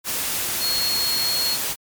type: tone in noise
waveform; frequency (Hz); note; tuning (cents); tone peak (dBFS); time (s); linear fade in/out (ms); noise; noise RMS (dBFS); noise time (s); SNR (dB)
sine; 4307; C8; +49; -21; 0.59-1.58; 50; white; -25; 0.04-1.76; +1
effects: MP3 96 kbps